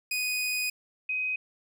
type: tone pair in turn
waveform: sawtooth / sine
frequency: 2489 / 2516 Hz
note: D#7 / D#7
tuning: 0 / +19 cents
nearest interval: unison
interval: 19 cents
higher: second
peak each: -24 / -27 dBFS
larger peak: first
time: 0.11-0.7 / 1.09-1.36 s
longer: first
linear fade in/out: 5 ms
effects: none